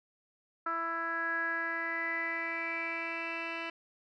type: tone with low-pass filter sweep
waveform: 10% pulse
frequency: 331.8 Hz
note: E4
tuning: 11 cents sharp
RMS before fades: -35 dBFS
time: 0.66-3.7 s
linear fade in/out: 5 ms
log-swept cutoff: 1400 to 2900 Hz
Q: 7.8
effects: none